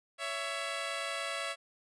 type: tone pair together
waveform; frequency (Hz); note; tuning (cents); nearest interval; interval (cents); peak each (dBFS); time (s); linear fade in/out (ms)
10% pulse; 559 / 664.8; C#5 / E5; +14 / +15; minor third; 301; -30 / -28; 0.18-1.56; 50
effects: resampled to 22050 Hz